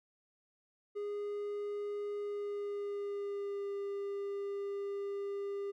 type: tone with pitch glide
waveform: triangle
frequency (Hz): 411.2 to 400.4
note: G#4 to G4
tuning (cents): -17 to +37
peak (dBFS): -34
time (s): 0.95-5.72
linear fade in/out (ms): 20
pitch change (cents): -46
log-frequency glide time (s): 2.18-3.71
effects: none